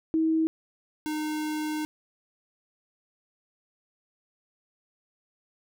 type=tone pair in turn; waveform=sine / square; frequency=320.5 / 306.3 Hz; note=E4 / D#4; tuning=-49 / -27 cents; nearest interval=minor second; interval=78 cents; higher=first; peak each=-21 / -29 dBFS; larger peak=first; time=0.14-0.47 / 1.06-1.85 s; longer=second; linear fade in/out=0 ms; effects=none